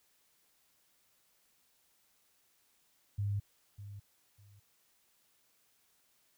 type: tone with echo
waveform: sine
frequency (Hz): 101.4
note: G#2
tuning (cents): -41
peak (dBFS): -31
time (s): 3.18-3.4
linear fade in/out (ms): 10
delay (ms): 600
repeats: 2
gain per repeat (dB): -13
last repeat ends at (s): 4.6
effects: white hiss -72 dBFS RMS until 6.37 s